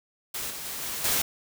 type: noise with level steps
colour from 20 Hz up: white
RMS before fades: -33 / -37 / -35 / -33 / -25 dBFS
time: 0.34-1.22 s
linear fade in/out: 5 ms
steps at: 0.5 / 0.65 / 0.82 / 1.04 s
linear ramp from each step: 5 ms
effects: none